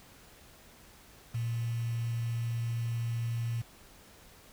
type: tone with quantisation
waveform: sine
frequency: 116.54 Hz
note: A#2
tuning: in tune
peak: -30 dBFS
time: 1.34-3.62 s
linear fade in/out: 10 ms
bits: 8
effects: pink hiss -56 dBFS RMS until 4.52 s